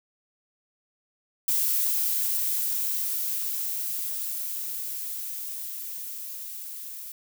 violet noise with level ramp, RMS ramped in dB -24 to -39 dBFS, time 1.48-7.12 s, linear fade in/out 2 ms, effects none

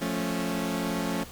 sawtooth chord, F augmented, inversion none, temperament equal with one note detuned, 175.93 / 220 / 277.2 Hz, F3 / A3 / C#4, +13 / 0 / 0 cents, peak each -28 dBFS, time 0.01-1.24 s, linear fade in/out 10 ms, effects pink hiss -45 dBFS RMS until 1.31 s

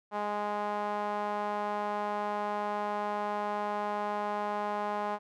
sawtooth tone with band-pass filter, 207.4 Hz, G#3, 2 cents flat, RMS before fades -33 dBFS, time 0.11-5.19 s, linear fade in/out 50 ms, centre 880 Hz, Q 2.4, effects none

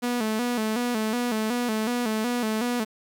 sawtooth tone with vibrato, 230.2 Hz, A#3, 22 cents flat, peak -20 dBFS, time 0.02-2.85 s, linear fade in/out 20 ms, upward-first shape square, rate 2.7 Hz, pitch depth 97 cents each way, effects 9-bit

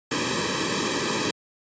pink noise with comb filter, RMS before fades -25 dBFS, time 0.11-1.31 s, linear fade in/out 5 ms, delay 1.4 ms, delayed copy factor -1, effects high-pass 150 Hz 12 dB/octave + resampled to 16000 Hz

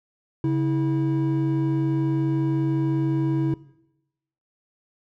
triangle tone pair together, 138.59 / 324.2 Hz, C#3 / E4, 0 / -29 cents, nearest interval octave + minor third, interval 1471 cents, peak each -20 dBFS, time 0.44-3.54 s, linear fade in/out 2 ms, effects noise-tail reverb RT60 0.9 s tail -20 dB re dry + tanh soft clip ceiling -11 dBFS

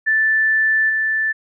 sine tone with level steps, 1760 Hz, A6, in tune, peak -13 / -16 dBFS, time 0.06-1.33 s, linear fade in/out 20 ms, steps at 0.89 s, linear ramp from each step 10 ms, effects none

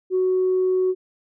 sine tone, 371.1 Hz, F#4, 5 cents sharp, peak -16 dBFS, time 0.1-0.95 s, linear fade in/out 50 ms, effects tanh soft clip ceiling -13 dBFS

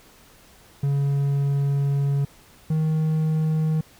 triangle tone pair in turn, 140.4 / 157.09 Hz, C#3 / D#3, +22 / +17 cents, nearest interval major second, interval 195 cents, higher second, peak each -17 dBFS, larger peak neither, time 0.83-2.25 / 2.7-3.81 s, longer first, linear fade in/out 5 ms, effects pink hiss -52 dBFS RMS until 3.99 s

